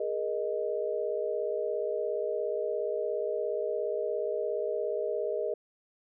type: chord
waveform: sine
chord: Ab suspended second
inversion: none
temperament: equal with one note detuned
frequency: 415.3 / 472.4 / 622.3 Hz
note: Ab4 / Bb4 / Eb5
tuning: 0 / +23 / 0 cents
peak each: -33 dBFS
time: 0-5.54 s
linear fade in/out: 5 ms
effects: none